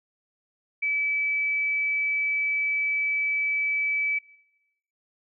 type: tone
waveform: sine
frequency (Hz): 2300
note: D7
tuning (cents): -37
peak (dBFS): -23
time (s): 0.82-4.19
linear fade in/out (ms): 10
effects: noise-tail reverb RT60 0.9 s tail -21 dB re dry